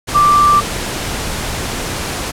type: tone in noise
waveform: sine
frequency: 1175 Hz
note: D6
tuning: 1 cent sharp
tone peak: -7 dBFS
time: 0.14-0.61 s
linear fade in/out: 20 ms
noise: pink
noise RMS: -21 dBFS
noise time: 0.07-2.32 s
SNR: +11 dB
effects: low-pass 11000 Hz 12 dB/octave